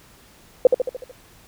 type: tone with echo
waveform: sine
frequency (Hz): 507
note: B4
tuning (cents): +45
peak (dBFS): -6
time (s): 0.65-0.67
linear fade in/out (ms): 2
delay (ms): 74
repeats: 6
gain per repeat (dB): -5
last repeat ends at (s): 1.114
effects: pink hiss -51 dBFS RMS until 1.47 s